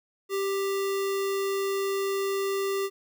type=tone with sample-and-hold; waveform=sine; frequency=392 Hz; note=G4; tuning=in tune; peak=-25 dBFS; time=0.29-2.9 s; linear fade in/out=50 ms; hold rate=1575 Hz; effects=none